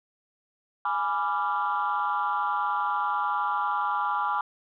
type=chord; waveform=sine; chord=G# diminished seventh; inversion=none; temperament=equal with one note detuned; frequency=830.6 / 987.8 / 1174.7 / 1382.5 Hz; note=G#5 / B5 / D6 / F6; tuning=0 / 0 / 0 / -18 cents; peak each=-29 / -29 / -28 / -31 dBFS; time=0.85-4.41 s; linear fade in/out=2 ms; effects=tanh soft clip ceiling -17 dBFS